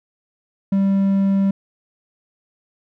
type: tone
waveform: triangle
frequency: 195.7 Hz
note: G3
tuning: 3 cents flat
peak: -12 dBFS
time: 0.72-1.51 s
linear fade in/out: 5 ms
effects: none